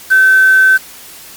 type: tone with quantisation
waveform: sine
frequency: 1535 Hz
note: G6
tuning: 37 cents flat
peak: -4 dBFS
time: 0.1-0.78 s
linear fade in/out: 20 ms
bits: 4
effects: white hiss -34 dBFS RMS until 1.36 s + MP3 96 kbps